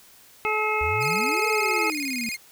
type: harmonic tone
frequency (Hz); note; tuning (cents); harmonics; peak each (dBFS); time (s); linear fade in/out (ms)
429.4; A4; -42; 1 / 2 / 3 / 5 / 6; -28 / -28 / -28 / -28 / -28; 0.45-1.9; 0
type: exponential two-way sweep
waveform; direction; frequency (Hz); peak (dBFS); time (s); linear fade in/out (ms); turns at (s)
sine; up then down; 68 to 465.2 to 223.6; -29; 0.81-2.29; 0; 1.46
type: tone with vibrato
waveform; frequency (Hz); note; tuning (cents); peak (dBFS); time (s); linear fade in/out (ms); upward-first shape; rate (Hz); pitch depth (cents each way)
sawtooth; 2293; D7; -42; -25; 1-2.37; 20; square; 19; 130
effects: white hiss -52 dBFS RMS until 2.51 s